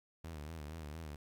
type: tone with vibrato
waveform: sawtooth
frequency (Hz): 77.78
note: D#2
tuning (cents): 0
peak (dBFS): -40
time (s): 0.24-1.16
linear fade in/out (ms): 5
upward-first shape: sine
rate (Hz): 4.3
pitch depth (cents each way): 110
effects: 12-bit